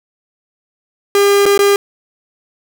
45% pulse tone with dropouts, 402.4 Hz, G4, 45 cents sharp, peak -8 dBFS, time 1.15-1.76 s, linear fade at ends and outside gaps 1 ms, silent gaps 1.456-1.462 / 1.577-1.591 s, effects none

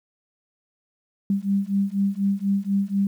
sine beating tone pair, 196 / 200.1 Hz, G3 / G3, 0 / +36 cents, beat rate 4.1 Hz, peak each -23 / -23 dBFS, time 1.3-3.07 s, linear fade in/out 2 ms, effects 9-bit

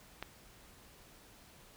click, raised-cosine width 0.3 ms, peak -23 dBFS, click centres 0.226 s, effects pink hiss -59 dBFS RMS until 1.76 s

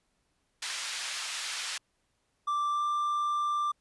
white band-pass noise, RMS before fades -36 dBFS, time 0.62-1.78 s, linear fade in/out 5 ms, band 1300 to 5600 Hz, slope 12 dB/octave
triangle tone with pitch glide, 1174.7 to 1182.9 Hz, D6 to D6, 0 to +12 cents, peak -25 dBFS, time 2.47-3.72 s, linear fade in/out 10 ms, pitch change +12 cents, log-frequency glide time 2.71-2.83 s
effects pink hiss -75 dBFS RMS until 3.8 s + resampled to 24000 Hz

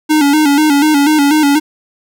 square tone with vibrato, 295.3 Hz, D4, 10 cents sharp, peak -8 dBFS, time 0.09-1.6 s, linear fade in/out 20 ms, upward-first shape square, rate 4.1 Hz, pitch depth 71 cents each way, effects none

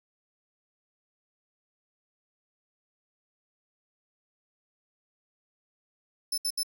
25% pulse tone bursts, 5274 Hz, E8, in tune, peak -22 dBFS, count 3, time 6.32-6.632 s, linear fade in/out 5 ms, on 58 ms, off 69 ms, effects none

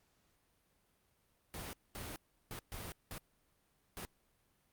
pink noise bursts at uneven times, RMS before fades -45 dBFS, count 6, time 1.54-1.73 / 1.95-2.16 / 2.51-2.59 / 2.72-2.92 / 3.11-3.18 / 3.97-4.05 s, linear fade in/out 0 ms, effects pink hiss -75 dBFS RMS until 4.72 s + Opus 48 kbps

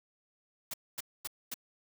white noise bursts, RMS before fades -38 dBFS, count 4, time 0.71-1.542 s, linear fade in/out 5 ms, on 28 ms, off 240 ms, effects none

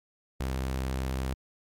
sawtooth tone, 65.41 Hz, C2, in tune, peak -25 dBFS, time 0.4-1.34 s, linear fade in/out 5 ms, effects MP3 64 kbps

